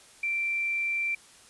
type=tone; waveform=sine; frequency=2350 Hz; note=D7; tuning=1 cent sharp; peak=-26 dBFS; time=0.23-1.15 s; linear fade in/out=5 ms; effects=white hiss -54 dBFS RMS until 1.49 s + resampled to 24000 Hz